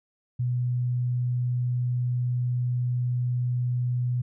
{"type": "tone", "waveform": "sine", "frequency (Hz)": 123.47, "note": "B2", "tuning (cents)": 0, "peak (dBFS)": -23, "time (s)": [0.39, 4.22], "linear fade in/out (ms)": 10, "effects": []}